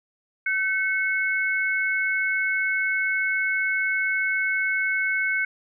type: tone pair together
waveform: sine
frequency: 1531 / 2196 Hz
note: G6 / C#7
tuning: -41 / -17 cents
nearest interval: tritone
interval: 624 cents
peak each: -24 dBFS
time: 0.46-5.45 s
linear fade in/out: 5 ms
effects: none